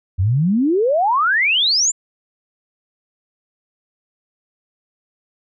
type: exponential sweep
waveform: sine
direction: up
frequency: 85.4 to 7459 Hz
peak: -13 dBFS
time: 0.18-1.92 s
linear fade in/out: 20 ms
effects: none